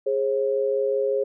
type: tone pair together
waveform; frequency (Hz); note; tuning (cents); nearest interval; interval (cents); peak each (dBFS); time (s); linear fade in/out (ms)
sine; 413.7 / 539; G#4 / C#5; -7 / -49; perfect fourth; 458; -23; 0.06-1.24; 10
effects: none